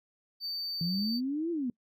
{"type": "tone", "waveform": "triangle", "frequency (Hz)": 4586, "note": "D8", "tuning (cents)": -42, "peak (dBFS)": -32, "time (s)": [0.4, 1.21], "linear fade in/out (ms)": 50}
{"type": "exponential two-way sweep", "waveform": "sine", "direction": "up then down", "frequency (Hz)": [164.5, 348.4, 232.6], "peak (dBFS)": -29, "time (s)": [0.81, 1.7], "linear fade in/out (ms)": 2, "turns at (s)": 1.51}
{"effects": ["noise-tail reverb RT60 0.1 s tail -25 dB re dry"]}